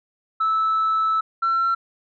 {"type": "tone pair in turn", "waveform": "sine", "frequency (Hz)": [1310, 1350.7], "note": ["E6", "E6"], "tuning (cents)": [-11, 42], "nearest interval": "minor second", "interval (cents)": 53, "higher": "second", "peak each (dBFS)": -16, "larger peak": "neither", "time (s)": [[0.4, 1.21], [1.42, 1.75]], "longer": "first", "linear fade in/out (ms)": 10, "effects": ["tanh soft clip ceiling -15 dBFS"]}